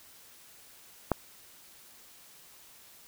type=click; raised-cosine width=1 ms; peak=-10 dBFS; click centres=1.117 s; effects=white hiss -55 dBFS RMS until 3.07 s